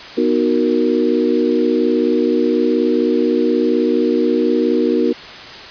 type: chord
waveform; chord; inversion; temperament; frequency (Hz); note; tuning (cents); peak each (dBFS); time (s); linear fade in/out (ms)
sine; B major seventh; none; equal; 246.9 / 311.1 / 370 / 466.2; B3 / D#4 / F#4 / A#4; 0 / 0 / 0 / 0; -18; 0.17-5.13; 10
effects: white hiss -33 dBFS RMS until 5.7 s + resampled to 11025 Hz